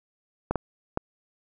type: clicks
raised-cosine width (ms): 1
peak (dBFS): -11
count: 3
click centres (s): 0.51 / 0.557 / 0.974
effects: none